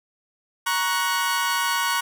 sawtooth chord, F# major, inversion first, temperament equal with one note detuned, 942.1 / 1108.7 / 1480 Hz, A#5 / C#6 / F#6, +18 / 0 / 0 cents, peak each -22 dBFS, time 0.66-2.01 s, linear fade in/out 10 ms, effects none

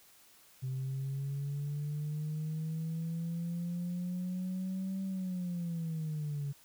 sine linear two-way sweep, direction up then down, 129.5 to 192.7 to 139.5 Hz, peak -32 dBFS, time 0.62-6.53 s, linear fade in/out 20 ms, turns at 5.04 s, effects tanh soft clip ceiling -31 dBFS + white hiss -61 dBFS RMS until 6.64 s

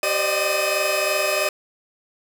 sawtooth tone cluster, 387 / 523 / 597 / 620 / 2535 Hz, G4 / C5 / D5 / D#5 / D#7, -22 / -1 / +28 / -6 / +32 cents, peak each -26 / -27 / -19 / -24 / -21 dBFS, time 0.03-1.49 s, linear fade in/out 2 ms, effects none

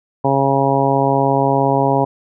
harmonic tone, 137.1 Hz, C#3, 19 cents flat, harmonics 1 / 2 / 3 / 4 / 5 / 6 / 7, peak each -20 / -20 / -20 / -20 / -20 / -20 / -20 dBFS, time 0.24-2.05 s, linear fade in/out 10 ms, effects none

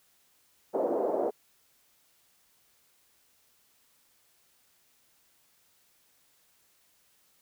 pink band-pass noise, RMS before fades -29 dBFS, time 0.73-1.31 s, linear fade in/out 20 ms, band 370 to 650 Hz, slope 24 dB/octave, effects white hiss -67 dBFS RMS until 7.41 s

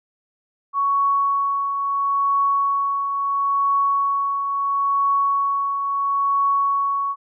sine tone with tremolo, 1115 Hz, C#6, 10 cents sharp, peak -15 dBFS, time 0.73-7.16 s, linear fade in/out 50 ms, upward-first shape triangle, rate 0.74 Hz, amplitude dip 50%, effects none

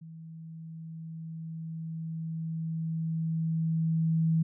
sine tone with level ramp, 162.1 Hz, E3, 29 cents flat, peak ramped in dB -43 to -22 dBFS, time 0.01-4.43 s, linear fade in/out 10 ms, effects none

